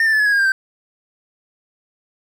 triangle tone with pitch steps, 1814 / 1774.6 / 1736.1 / 1698.4 / 1661.5 / 1625.5 / 1590.2 / 1555.6 Hz, A#6 / A6 / A6 / G#6 / G#6 / G#6 / G6 / G6, -48 / +14 / -24 / +38 / 0 / -38 / +24 / -14 cents, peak -11 dBFS, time 0-0.52 s, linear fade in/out 2 ms, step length 65 ms, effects none

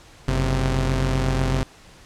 sawtooth tone pair together, 46.25 / 130.81 Hz, F#1 / C3, 0 / 0 cents, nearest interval octave + tritone, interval 1800 cents, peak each -18 dBFS, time 0.28-1.63 s, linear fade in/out 0 ms, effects pink hiss -48 dBFS RMS until 2.05 s + low-pass 8000 Hz 12 dB/octave

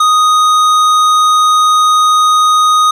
triangle tone with tanh clipping, 1244.5 Hz, D#6, in tune, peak -8 dBFS, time 0-2.91 s, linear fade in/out 5 ms, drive 18 dB, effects none

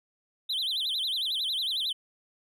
triangle tone with vibrato, 3520 Hz, A7, in tune, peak -26 dBFS, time 0.49-1.93 s, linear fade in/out 10 ms, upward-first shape sine, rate 11 Hz, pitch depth 250 cents each way, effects none

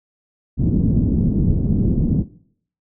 white low-pass noise, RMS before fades -17 dBFS, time 0.57-2.25 s, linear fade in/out 50 ms, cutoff 250 Hz, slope 24 dB/octave, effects noise-tail reverb RT60 0.6 s tail -18 dB re dry

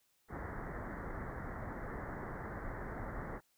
pink low-pass noise, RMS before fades -43 dBFS, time 0.28-3.41 s, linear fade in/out 50 ms, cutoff 2000 Hz, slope 96 dB/octave, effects white hiss -75 dBFS RMS until 3.57 s

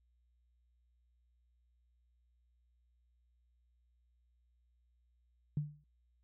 sine tone with exponential decay, 148.3 Hz, D3, 17 cents sharp, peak -29 dBFS, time 5.57-5.84 s, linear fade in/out 2 ms, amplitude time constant 57 ms, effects noise-tail reverb RT60 0.1 s tail -25 dB re dry + added 60 Hz sine -70 dBFS peak until 6.23 s

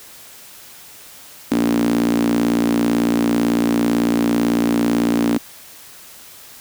sawtooth tone with high-pass filter, 58 Hz, A#1, 8 cents flat, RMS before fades -17 dBFS, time 1.51-5.38 s, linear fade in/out 5 ms, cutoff 260 Hz, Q 8.9, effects white hiss -41 dBFS RMS until 6.6 s

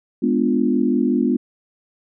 sine chord, G# diminished seventh, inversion none, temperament equal with one note detuned, 207.7 / 248.2 / 293.7 / 349.2 Hz, G#3 / B3 / D4 / F4, 0 / +9 / 0 / 0 cents, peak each -22 / -18 / -22 / -23 dBFS, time 0.22-1.37 s, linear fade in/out 10 ms, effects none

